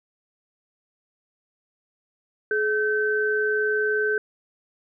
sine tone pair together, 425.1 / 1538.7 Hz, G#4 / G6, +40 / -33 cents, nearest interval octave + minor seventh, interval 2227 cents, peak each -23 dBFS, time 2.51-4.18 s, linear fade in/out 2 ms, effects none

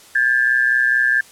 sine tone pair together, 1607 / 1731.5 Hz, G6 / A6, +43 / -28 cents, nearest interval minor second, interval 129 cents, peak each -16 dBFS, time 0.15-1.21 s, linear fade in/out 5 ms, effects white hiss -45 dBFS RMS until 1.31 s + low-pass 11000 Hz 12 dB/octave

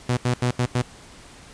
sawtooth tone bursts at uneven times, 123.47 Hz, B2, in tune, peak -15 dBFS, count 5, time 0.09-0.17 / 0.25-0.34 / 0.42-0.51 / 0.59-0.66 / 0.75-0.82 s, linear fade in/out 5 ms, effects pink hiss -46 dBFS RMS until 1.53 s + resampled to 22050 Hz

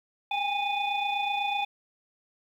sine tone cluster, 801 / 829 / 2480 / 3509 Hz, G5 / G#5 / D#7 / A7, +37 / -3 / -6 / -5 cents, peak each -29 / -32 / -31 / -35 dBFS, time 0.31-1.65 s, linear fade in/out 5 ms, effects tanh soft clip ceiling -17 dBFS + 10-bit

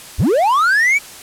triangle linear sweep, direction up, 35 to 2334 Hz, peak -9 dBFS, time 0.18-0.99 s, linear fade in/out 20 ms, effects white hiss -36 dBFS RMS until 1.22 s + low-pass 12000 Hz 12 dB/octave

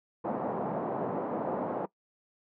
white band-pass noise, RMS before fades -33 dBFS, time 0.24-1.86 s, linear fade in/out 10 ms, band 150 to 850 Hz, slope 24 dB/octave, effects noise-tail reverb RT60 0.1 s tail -20 dB re dry

